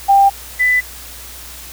sine tone pair in turn, 792 / 1995.7 Hz, G5 / B6, +18 / +18 cents, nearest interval octave + major third, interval 1600 cents, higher second, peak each -6 / -10 dBFS, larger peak first, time 0.08-0.3 / 0.59-0.81 s, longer neither, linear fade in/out 20 ms, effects added 60 Hz sine -38 dBFS peak until 1.72 s + white hiss -34 dBFS RMS until 1.72 s

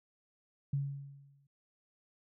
sine tone with exponential decay, 139.9 Hz, C#3, 16 cents sharp, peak -28 dBFS, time 0.73-1.47 s, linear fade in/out 5 ms, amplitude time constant 160 ms, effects none

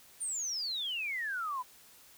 sine exponential sweep, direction down, 9290 to 972 Hz, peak -33 dBFS, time 0.2-1.63 s, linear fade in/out 20 ms, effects white hiss -58 dBFS RMS until 2.17 s

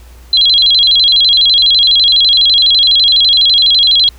sine tone with vibrato, 3658 Hz, A#7, 33 cents flat, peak -5 dBFS, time 0.33-4.09 s, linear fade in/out 2 ms, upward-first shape square, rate 12 Hz, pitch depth 180 cents each way, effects added 60 Hz sine -34 dBFS peak until 4.18 s + pink hiss -44 dBFS RMS until 4.18 s

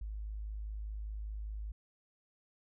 sine tone, 52.5 Hz, G#1, 19 cents sharp, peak -38 dBFS, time 0.01-1.72 s, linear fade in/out 5 ms, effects none

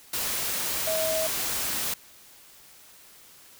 sine tone in noise, 639 Hz, D#5, 46 cents sharp, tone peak -26 dBFS, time 0.87-1.27 s, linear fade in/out 5 ms, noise white, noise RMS -29 dBFS, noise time 0.13-1.94 s, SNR 0 dB, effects white hiss -52 dBFS RMS until 3.59 s

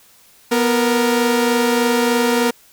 sawtooth tone pair together, 244.6 / 465.9 Hz, B3 / A#4, -16 / -1 cents, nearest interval major seventh, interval 1115 cents, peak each -13 dBFS, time 0.51-2.51 s, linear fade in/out 10 ms, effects white hiss -50 dBFS RMS until 2.72 s

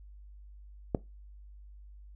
click, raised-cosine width 2 ms, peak -13 dBFS, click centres 0.948 s, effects noise-tail reverb RT60 0.2 s tail -19 dB re dry + added 50 Hz sine -48 dBFS peak until 2.15 s

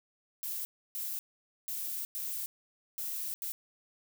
violet noise bursts at uneven times, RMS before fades -37 dBFS, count 6, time 0.43-0.65 / 0.95-1.19 / 1.68-2.05 / 2.15-2.46 / 2.98-3.34 / 3.42-3.52 s, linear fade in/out 0 ms, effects none

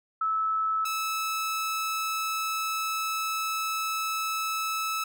sine / sawtooth tone pair in turn, 1305 / 1305 Hz, E6 / E6, -18 / -18 cents, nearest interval unison, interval 0 cents, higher neither, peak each -24 dBFS, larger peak neither, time 0.21-0.85 / 0.85-5.04 s, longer second, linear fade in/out 5 ms, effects none

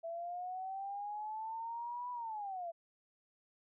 sine linear two-way sweep, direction up then down, 659.3 to 989 to 659.3 Hz, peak -39 dBFS, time 0.03-2.72 s, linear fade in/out 20 ms, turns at 2.11 s, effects none

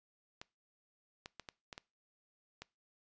clicks, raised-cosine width 0.2 ms, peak -28 dBFS, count 7, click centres 0.415 / 1.259 / 1.397 / 1.488 / 1.728 / 1.779 / 2.62 s, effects noise-tail reverb RT60 0.3 s tail -23 dB re dry + resampled to 16000 Hz

